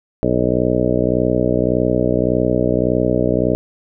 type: harmonic tone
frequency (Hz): 61.74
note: B1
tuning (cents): 0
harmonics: 1 / 2 / 3 / 4 / 5 / 6 / 7 / 8 / 9 / 10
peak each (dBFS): -27 / -23 / -23 / -22 / -21 / -26 / -21 / -26 / -22 / -23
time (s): 0.23-3.55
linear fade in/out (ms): 0
effects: none